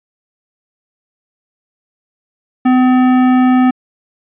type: tone with hard clipping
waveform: sine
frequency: 254.2 Hz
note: C4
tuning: 50 cents flat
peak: -9 dBFS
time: 2.65-3.71 s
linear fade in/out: 10 ms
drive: 14 dB
effects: resampled to 8000 Hz